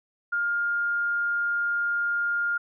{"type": "tone", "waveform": "sine", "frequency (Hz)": 1410, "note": "F6", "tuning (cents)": 16, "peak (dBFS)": -23, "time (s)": [0.32, 2.58], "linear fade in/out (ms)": 10, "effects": []}